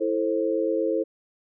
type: chord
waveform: sine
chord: A minor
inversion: second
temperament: just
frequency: 330 / 440 / 528 Hz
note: E4 / A4 / C5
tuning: +2 / 0 / +16 cents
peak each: -26 dBFS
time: 0-1.04 s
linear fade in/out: 20 ms
effects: none